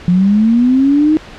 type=linear sweep; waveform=sine; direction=up; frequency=173.1 to 315.2 Hz; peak=-7 dBFS; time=0.08-1.17 s; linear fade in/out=0 ms; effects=pink hiss -34 dBFS RMS until 1.38 s + low-pass 4000 Hz 12 dB/octave